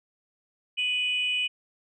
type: tone pair together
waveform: sine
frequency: 2489 / 2960 Hz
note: D#7 / F#7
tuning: 0 / 0 cents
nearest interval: minor third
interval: 300 cents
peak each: -26 dBFS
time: 0.77-1.48 s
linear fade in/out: 20 ms
effects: tanh soft clip ceiling -18 dBFS